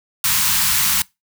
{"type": "band-stop noise", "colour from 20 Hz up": "white", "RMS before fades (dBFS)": -17, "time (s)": [0.24, 1.02], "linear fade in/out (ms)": 2, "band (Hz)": [230, 860], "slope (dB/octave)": 96, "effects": ["noise-tail reverb RT60 0.2 s tail -22 dB re dry"]}